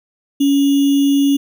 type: tone with sample-and-hold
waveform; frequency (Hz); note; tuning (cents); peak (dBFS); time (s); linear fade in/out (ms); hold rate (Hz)
sine; 280; C#4; +18; -10; 0.4-1.37; 10; 3150
effects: none